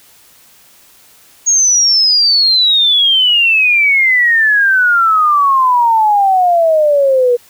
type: exponential sweep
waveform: sine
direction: down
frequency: 6645 to 477.2 Hz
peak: -7 dBFS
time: 1.46-7.37 s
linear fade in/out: 20 ms
effects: white hiss -45 dBFS RMS until 7.49 s